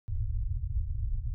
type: low-pass noise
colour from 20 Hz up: pink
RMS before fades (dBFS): -31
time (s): 0.08-1.34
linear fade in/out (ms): 0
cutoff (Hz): 120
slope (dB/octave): 96
effects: none